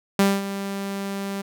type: tone with ADSR envelope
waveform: sawtooth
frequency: 197.5 Hz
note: G3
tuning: 13 cents sharp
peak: -10 dBFS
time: 0.19-1.42 s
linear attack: 3 ms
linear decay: 220 ms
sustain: -13 dB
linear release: 11 ms
effects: none